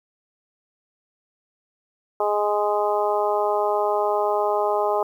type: harmonic tone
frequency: 207.7 Hz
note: G#3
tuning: in tune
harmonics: 2 / 3 / 4 / 5 / 6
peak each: -24 / -24 / -24 / -28 / -31 dBFS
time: 2.2-5.03 s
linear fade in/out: 2 ms
effects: 9-bit